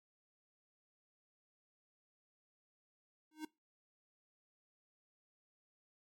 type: tone with exponential growth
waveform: square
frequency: 310 Hz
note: D#4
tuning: 6 cents flat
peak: -39 dBFS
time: 3.31-3.45 s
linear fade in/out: 5 ms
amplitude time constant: 30 ms
effects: noise-tail reverb RT60 0.2 s tail -21 dB re dry + MP3 64 kbps